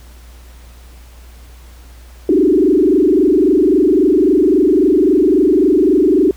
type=tone with frequency modulation; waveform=sine; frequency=340 Hz; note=F4; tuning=46 cents flat; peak=-8 dBFS; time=2.29-6.31 s; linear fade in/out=2 ms; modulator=23.7 Hz; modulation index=2.5; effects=added 60 Hz sine -36 dBFS peak until 6.36 s + pink hiss -46 dBFS RMS until 6.36 s